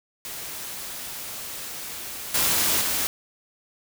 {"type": "noise with level steps", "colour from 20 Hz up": "white", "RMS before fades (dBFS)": [-35, -22, -25], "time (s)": [0.25, 3.07], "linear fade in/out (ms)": 0, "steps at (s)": [2.34, 2.81], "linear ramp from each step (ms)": 5, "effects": []}